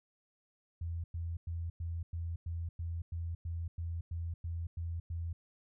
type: tone bursts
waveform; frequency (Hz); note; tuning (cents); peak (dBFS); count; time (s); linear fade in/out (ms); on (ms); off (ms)
sine; 84.1; E2; +35; -35; 14; 0.81-5.33; 5; 230; 100
effects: none